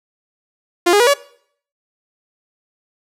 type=tone with pitch steps; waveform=sawtooth; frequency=349.2 / 410.5 / 482.6 / 567.3 Hz; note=F4 / G#4 / B4 / C#5; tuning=0 / -20 / -40 / +40 cents; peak=-6 dBFS; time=0.86-1.14 s; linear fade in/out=10 ms; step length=70 ms; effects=noise-tail reverb RT60 0.6 s tail -21 dB re dry + low-pass 12000 Hz 12 dB/octave